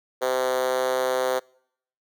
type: tone with high-pass filter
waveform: 5% pulse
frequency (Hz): 128.7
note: C3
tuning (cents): -28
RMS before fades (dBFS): -24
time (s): 0.21-1.4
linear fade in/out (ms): 20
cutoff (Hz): 470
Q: 5
effects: noise-tail reverb RT60 0.7 s tail -26 dB re dry